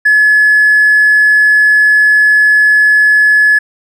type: tone with hard clipping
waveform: sine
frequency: 1707 Hz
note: G#6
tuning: 47 cents sharp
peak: -5 dBFS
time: 0.05-3.59 s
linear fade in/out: 10 ms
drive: 1 dB
effects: none

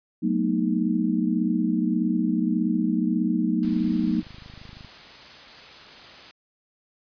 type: chord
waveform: sine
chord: B dominant seventh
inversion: second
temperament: equal with one note detuned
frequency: 185 / 220 / 241.7 / 311.1 Hz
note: F#3 / A3 / B3 / D#4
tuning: 0 / 0 / -37 / 0 cents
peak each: -26 dBFS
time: 0.22-4.22 s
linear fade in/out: 20 ms
type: noise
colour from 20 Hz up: white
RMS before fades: -44 dBFS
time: 3.63-6.31 s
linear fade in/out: 0 ms
type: click train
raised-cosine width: 5 ms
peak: -32 dBFS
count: 32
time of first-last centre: 3.65-4.847 s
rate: 25.9 Hz
effects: resampled to 11025 Hz

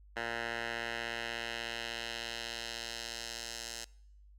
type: tone with band-pass filter sweep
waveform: 10% pulse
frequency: 116.54 Hz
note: A#2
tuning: in tune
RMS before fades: -40 dBFS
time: 0.16-3.85 s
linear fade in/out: 10 ms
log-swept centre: 1600 to 6200 Hz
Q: 1.2
effects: noise-tail reverb RT60 0.8 s tail -24 dB re dry + added 50 Hz sine -55 dBFS peak until 4.38 s

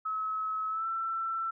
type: tone with pitch glide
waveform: sine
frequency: 1288 to 1338.1 Hz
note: E6 to E6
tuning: -41 to +26 cents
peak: -30 dBFS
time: 0.05-1.51 s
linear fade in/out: 10 ms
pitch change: +67 cents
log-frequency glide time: 0.69-0.87 s
effects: none

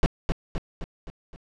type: noise with echo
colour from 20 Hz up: brown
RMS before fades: -17 dBFS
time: 0.03-0.06 s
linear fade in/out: 0 ms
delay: 260 ms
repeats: 5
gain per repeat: -5 dB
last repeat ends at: 1.36 s
effects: low-pass 5000 Hz 12 dB/octave

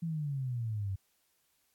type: exponential sweep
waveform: sine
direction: down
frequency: 170 to 93.9 Hz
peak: -32 dBFS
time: 0.02-0.96 s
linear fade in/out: 10 ms
effects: white hiss -74 dBFS RMS until 1.74 s + AAC 64 kbps

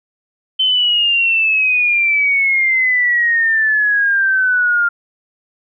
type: exponential sweep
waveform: sine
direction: down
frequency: 3080 to 1397 Hz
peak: -11 dBFS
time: 0.59-4.89 s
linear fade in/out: 10 ms
effects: none

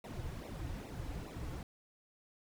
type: noise with flanger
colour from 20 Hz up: brown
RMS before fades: -43 dBFS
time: 0.04-1.63 s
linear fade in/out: 2 ms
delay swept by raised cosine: 0.62 to 5.22 ms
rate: 2.4 Hz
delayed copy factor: -0.95
effects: none

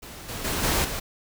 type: noise with level steps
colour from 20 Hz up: pink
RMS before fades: -41 / -34 / -27 / -23 / -31 dBFS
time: 0.02-1 s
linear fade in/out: 10 ms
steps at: 0.28 / 0.44 / 0.63 / 0.84 s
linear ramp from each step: 10 ms
effects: none

